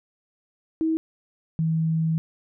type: tone pair in turn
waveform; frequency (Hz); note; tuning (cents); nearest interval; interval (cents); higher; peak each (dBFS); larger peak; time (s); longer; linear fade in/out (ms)
sine; 321 / 161.24; E4 / E3; -46 / -38; octave; 1192; first; -20; neither; 0.81-0.97 / 1.59-2.18; second; 0
effects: none